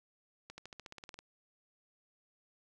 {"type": "accelerating click train", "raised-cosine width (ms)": 0.2, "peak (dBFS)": -30, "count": 12, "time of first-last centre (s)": [0.5, 1.19], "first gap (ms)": 80, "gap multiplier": 0.95, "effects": []}